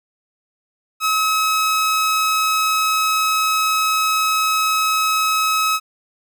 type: tone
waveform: sawtooth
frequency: 1282 Hz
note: E6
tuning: 49 cents flat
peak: -12 dBFS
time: 1-5.8 s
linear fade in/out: 50 ms
effects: none